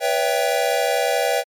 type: chord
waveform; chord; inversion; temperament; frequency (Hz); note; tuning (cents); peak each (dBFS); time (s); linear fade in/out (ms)
square; C# half-diminished seventh; third; equal with one note detuned; 493.9 / 565 / 659.3 / 784; B4 / C#5 / E5 / G5; 0 / +33 / 0 / 0; -24; 0-1.44; 50
effects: MP3 64 kbps